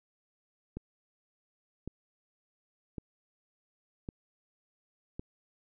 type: click train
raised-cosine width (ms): 3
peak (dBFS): -25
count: 5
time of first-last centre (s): 0.77-5.195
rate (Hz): 0.904
effects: none